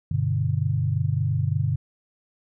sine chord, G major, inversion none, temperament equal, 98 / 123.47 / 146.83 Hz, G2 / B2 / D3, 0 / 0 / 0 cents, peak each -25 dBFS, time 0.11-1.76 s, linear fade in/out 5 ms, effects none

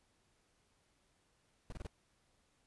brown noise bursts, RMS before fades -43 dBFS, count 4, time 1.7-1.87 s, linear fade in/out 2 ms, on 23 ms, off 26 ms, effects pink hiss -75 dBFS RMS until 2.66 s + resampled to 24000 Hz

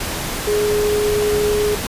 sine tone in noise, 418.3 Hz, G#4, 12 cents sharp, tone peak -15 dBFS, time 0.47-1.75 s, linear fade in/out 5 ms, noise pink, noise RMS -24 dBFS, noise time 0-1.87 s, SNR +6 dB, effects resampled to 32000 Hz

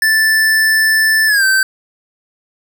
square tone with pitch glide, 1760 to 1550 Hz, A6 to G6, 0 to -20 cents, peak -10 dBFS, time 0.02-1.63 s, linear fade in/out 2 ms, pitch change -220 cents, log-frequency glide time 1.27-1.44 s, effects none

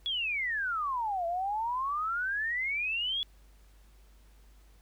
sine exponential two-way sweep, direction down then up, 3418 to 667 to 3418 Hz, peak -29 dBFS, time 0.06-3.23 s, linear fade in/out 0 ms, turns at 1.26 s, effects added 50 Hz sine -55 dBFS peak until 4.81 s + pink hiss -66 dBFS RMS until 4.81 s

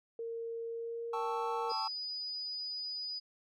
sine tone with pitch glide, 460.1 to 466.8 Hz, A#4 to A#4, -23 to +2 cents, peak -37 dBFS, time 0.19-1.72 s, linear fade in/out 2 ms, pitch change +25 cents, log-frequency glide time 0.67-1.15 s
triangle chord, A dominant seventh, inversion third, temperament equal, 784 / 880 / 1108.7 / 1318.5 Hz, G5 / A5 / C#6 / E6, 0 / 0 / 0 / 0 cents, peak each -41 / -35 / -39 / -40 dBFS, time 1.13-1.88 s, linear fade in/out 5 ms
sine tone, 4954 Hz, D#8, 8 cents flat, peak -37 dBFS, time 1.69-3.2 s, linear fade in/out 20 ms
effects none

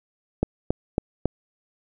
click train, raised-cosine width 2 ms, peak -7 dBFS, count 4, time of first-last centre 0.43-1.256 s, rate 3.63 Hz, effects none

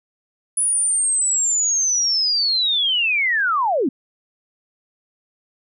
sine linear sweep, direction down, 9956 to 223.9 Hz, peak -16 dBFS, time 0.57-3.89 s, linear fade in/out 5 ms, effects none

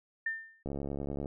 sine tone with exponential decay, 1800 Hz, A6, 39 cents sharp, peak -28 dBFS, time 0.26-0.63 s, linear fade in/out 5 ms, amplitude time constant 80 ms
click train, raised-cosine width 2 ms, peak -24 dBFS, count 43, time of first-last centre 0.66-1.258 s, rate 70.2 Hz
effects none

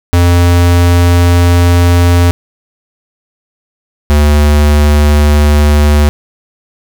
square tone pair in turn, 87.31 / 73.99 Hz, F2 / D2, 0 / +13 cents, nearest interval minor third, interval 287 cents, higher first, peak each -5 dBFS, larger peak neither, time 0.13-2.31 / 4.1-6.09 s, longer first, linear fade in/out 0 ms, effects none

